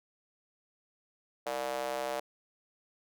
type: tone with high-pass filter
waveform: square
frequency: 65.41 Hz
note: C2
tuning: in tune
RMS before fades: -35 dBFS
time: 1.46-2.2 s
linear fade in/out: 5 ms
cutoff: 600 Hz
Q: 3.1
effects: none